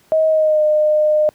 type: tone with pitch glide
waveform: sine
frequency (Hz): 633 to 609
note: D#5 to D#5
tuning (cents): +30 to -37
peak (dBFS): -11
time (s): 0.12-1.29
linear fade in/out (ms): 0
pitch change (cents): -67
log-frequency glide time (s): 0.28-0.63
effects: pink hiss -54 dBFS RMS until 1.34 s + high-pass 80 Hz 12 dB/octave